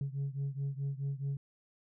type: beating tone pair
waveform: sine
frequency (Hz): 137.2 / 141.9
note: C#3 / C#3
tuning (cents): -17 / +41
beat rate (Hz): 4.7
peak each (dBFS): -34 / -36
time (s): 0.01-1.37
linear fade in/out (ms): 2
effects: tanh soft clip ceiling -30 dBFS